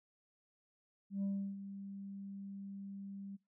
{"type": "tone with ADSR envelope", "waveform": "sine", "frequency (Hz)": 197.4, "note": "G3", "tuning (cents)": 12, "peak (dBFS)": -31, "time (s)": [1.1, 3.37], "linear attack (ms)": 130, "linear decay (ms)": 330, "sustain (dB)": -13, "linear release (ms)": 20, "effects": ["noise-tail reverb RT60 0.3 s tail -26 dB re dry", "tanh soft clip ceiling -33 dBFS"]}